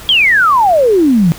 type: exponential sweep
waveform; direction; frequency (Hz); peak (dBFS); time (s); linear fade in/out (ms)
sine; down; 3322 to 155.56; -6; 0.09-1.32; 0
effects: pink hiss -32 dBFS RMS until 1.38 s